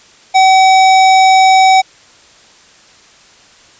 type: tone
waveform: square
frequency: 760 Hz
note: F#5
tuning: 46 cents sharp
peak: -5 dBFS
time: 0.34-1.82 s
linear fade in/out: 20 ms
effects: white hiss -43 dBFS RMS until 3.79 s + resampled to 16000 Hz